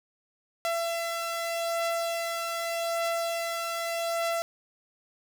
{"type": "beating tone pair", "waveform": "sawtooth", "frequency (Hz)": [672, 672.83], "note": ["E5", "E5"], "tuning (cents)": [33, 35], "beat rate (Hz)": 0.83, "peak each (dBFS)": [-33, -25], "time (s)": [0.65, 4.42], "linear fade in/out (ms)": 0, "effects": []}